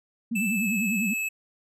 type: tone with vibrato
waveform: sine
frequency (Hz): 210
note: G#3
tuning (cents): +19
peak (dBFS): -25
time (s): 0.31-1.14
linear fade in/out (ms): 10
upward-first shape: sine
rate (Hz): 10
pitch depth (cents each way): 210
type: tone with pitch glide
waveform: square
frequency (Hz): 2636 to 2600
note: E7 to E7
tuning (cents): -1 to -24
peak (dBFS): -27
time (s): 0.35-1.29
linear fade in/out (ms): 10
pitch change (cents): -23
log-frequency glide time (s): 0.49-0.69
effects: none